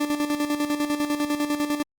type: tone with tremolo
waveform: 40% pulse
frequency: 294.4 Hz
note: D4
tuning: 4 cents sharp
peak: -20 dBFS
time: 0-1.83 s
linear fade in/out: 10 ms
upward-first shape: square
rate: 10 Hz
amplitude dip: 60%
effects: Opus 48 kbps